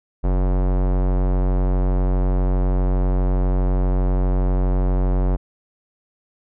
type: tone with low-pass filter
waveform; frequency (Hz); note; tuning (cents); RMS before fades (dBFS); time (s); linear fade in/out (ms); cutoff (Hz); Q
square; 46.2; F#1; -2; -18; 0.23-5.37; 20; 780; 1
effects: none